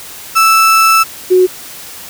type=tone pair in turn; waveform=35% pulse / sine; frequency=1318.5 / 367.6 Hz; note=E6 / F#4; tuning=0 / -11 cents; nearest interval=octave + minor seventh; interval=2211 cents; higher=first; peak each=-4 dBFS; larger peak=neither; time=0.35-1.04 / 1.3-1.47 s; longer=first; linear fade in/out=20 ms; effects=white hiss -30 dBFS RMS until 2.09 s